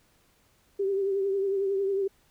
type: tone with vibrato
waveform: sine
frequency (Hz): 392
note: G4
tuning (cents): 0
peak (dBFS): -24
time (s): 0.79-2.08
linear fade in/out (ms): 10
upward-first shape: triangle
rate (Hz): 11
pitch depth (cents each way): 51
effects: pink hiss -65 dBFS RMS until 2.3 s